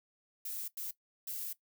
violet noise bursts at uneven times, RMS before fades -40 dBFS, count 3, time 0.45-0.68 / 0.77-0.91 / 1.27-1.53 s, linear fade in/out 5 ms, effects noise-tail reverb RT60 0.1 s tail -17 dB re dry

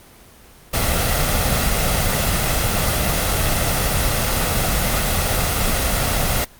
pink noise with comb filter, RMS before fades -18 dBFS, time 0.73-6.45 s, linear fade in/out 10 ms, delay 1.5 ms, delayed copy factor +0.55, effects pink hiss -46 dBFS RMS until 6.59 s + Opus 24 kbps

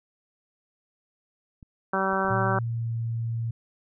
clicks, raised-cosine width 5 ms, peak -34 dBFS, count 4, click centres 1.628 / 2.132 / 2.25 / 2.284 s
harmonic tone, 192.1 Hz, G3, 35 cents flat, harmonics 1 / 2 / 3 / 4 / 5 / 6 / 7 / 8, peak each -31 / -31 / -31 / -31 / -31 / -31 / -31 / -31 dBFS, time 1.93-2.59 s, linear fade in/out 5 ms
sine tone with pitch glide, 116.54 to 115.07 Hz, A#2 to A#2, 0 to -22 cents, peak -26 dBFS, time 2.3-3.51 s, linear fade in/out 5 ms, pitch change -22 cents, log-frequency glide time 2.57-2.93 s
effects none

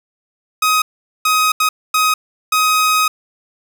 sawtooth tone bursts at uneven times, 1259 Hz, D#6, 20 cents sharp, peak -8 dBFS, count 5, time 0.62-0.82 / 1.25-1.52 / 1.6-1.69 / 1.94-2.14 / 2.52-3.08 s, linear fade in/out 5 ms, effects 7-bit

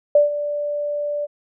sine tone with ADSR envelope, 586 Hz, D5, 4 cents flat, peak -8 dBFS, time 0.15-1.27 s, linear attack 4 ms, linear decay 140 ms, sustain -13 dB, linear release 29 ms, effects none

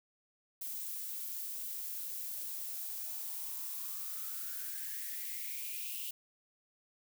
violet noise with high-pass filter sweep, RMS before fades -41 dBFS, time 0.61-6.11 s, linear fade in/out 5 ms, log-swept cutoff 260 to 2900 Hz, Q 7.3, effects none

